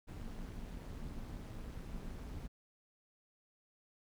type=noise with amplitude modulation; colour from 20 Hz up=brown; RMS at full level=-42 dBFS; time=0.07-2.48 s; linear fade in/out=20 ms; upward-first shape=sine; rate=204 Hz; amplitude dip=70%; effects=none